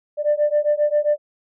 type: beating tone pair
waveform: sine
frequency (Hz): 590 / 597.5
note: D5 / D5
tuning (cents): +8 / +30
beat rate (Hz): 7.5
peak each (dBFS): -18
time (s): 0.17-1.18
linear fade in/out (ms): 50
effects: tanh soft clip ceiling -10 dBFS